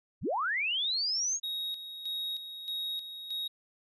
sine linear sweep, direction up, 36.71 to 6690 Hz, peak -28 dBFS, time 0.21-1.4 s, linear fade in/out 50 ms
triangle tone with tremolo, 3773 Hz, A#7, 20 cents sharp, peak -31 dBFS, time 1.43-3.48 s, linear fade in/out 10 ms, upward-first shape square, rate 1.6 Hz, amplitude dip 60%
effects resampled to 32000 Hz

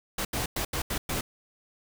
pink noise bursts at uneven times, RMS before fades -30 dBFS, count 6, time 0.18-0.25 / 0.33-0.46 / 0.56-0.65 / 0.73-0.82 / 0.9-0.98 / 1.09-1.21 s, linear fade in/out 5 ms, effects none

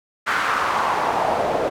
pink noise with band-pass filter sweep, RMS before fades -21 dBFS, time 0.26-1.7 s, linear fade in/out 20 ms, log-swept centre 1500 to 560 Hz, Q 2.7, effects none

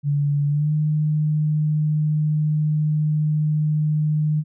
sine tone with pitch glide, 144.2 to 152.42 Hz, D3 to D#3, -31 to -35 cents, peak -17 dBFS, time 0.03-4.44 s, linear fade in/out 50 ms, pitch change +96 cents, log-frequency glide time 0.47-0.72 s, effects none

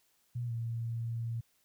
sine tone with pitch glide, 120.8 to 115.75 Hz, B2 to A#2, -38 to -12 cents, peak -33 dBFS, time 0.35-1.41 s, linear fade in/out 10 ms, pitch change -74 cents, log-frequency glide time 0.46-0.52 s, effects white hiss -72 dBFS RMS until 1.64 s

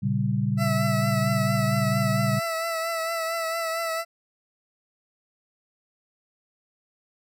sine chord, G diminished, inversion first, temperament equal with one note detuned, 116.54 / 138.11 / 196 Hz, Bb2 / Db3 / G3, 0 / -6 / 0 cents, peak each -26 dBFS, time 0.02-2.4 s, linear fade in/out 20 ms
20% pulse tone with vibrato, 659.3 Hz, E5, in tune, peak -21 dBFS, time 0.57-4.05 s, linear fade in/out 50 ms, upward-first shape triangle, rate 4.4 Hz, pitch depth 37 cents each way
effects none

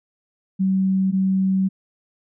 sine tone pair in turn, 190.5 / 190.5 Hz, G3 / G3, -49 / -49 cents, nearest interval unison, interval 0 cents, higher neither, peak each -16 dBFS, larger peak neither, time 0.59-1.12 / 1.12-1.69 s, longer second, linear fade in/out 20 ms, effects none

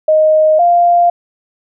sine tone pair in turn, 622.3 / 696.5 Hz, D#5 / F5, 0 / -5 cents, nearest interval major second, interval 195 cents, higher second, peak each -6 dBFS, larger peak neither, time 0.08-0.59 / 0.59-1.1 s, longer neither, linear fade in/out 5 ms, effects none

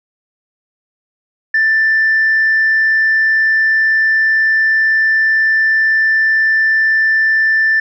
sine tone, 1771 Hz, A6, 11 cents sharp, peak -8 dBFS, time 1.54-7.8 s, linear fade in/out 5 ms, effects tanh soft clip ceiling -6 dBFS

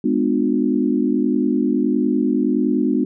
sine chord, G# diminished seventh, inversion none, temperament just, 207.7 / 249.2 / 299 / 358.8 Hz, G#3 / B3 / D4 / F4, 0 / +16 / +31 / +47 cents, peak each -22 / -19 / -20 / -24 dBFS, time 0.04-3.05 s, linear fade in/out 5 ms, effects none

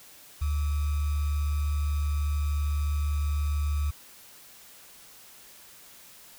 sine tone with sample-and-hold, 73.4 Hz, D2, in tune, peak -24 dBFS, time 0.41-3.91 s, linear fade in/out 10 ms, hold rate 1225 Hz, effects white hiss -51 dBFS RMS until 6.38 s

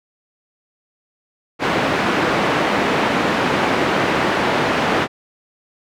pink band-pass noise, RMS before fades -18 dBFS, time 1.59-5.08 s, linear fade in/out 50 ms, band 220 to 2300 Hz, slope 12 dB/octave, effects none

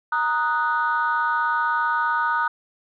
sine chord, D# minor, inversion second, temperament equal, 932.3 / 1244.5 / 1480 Hz, A#5 / D#6 / F#6, 0 / 0 / 0 cents, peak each -23 dBFS, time 0.12-2.48 s, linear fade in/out 5 ms, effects tanh soft clip ceiling -12 dBFS

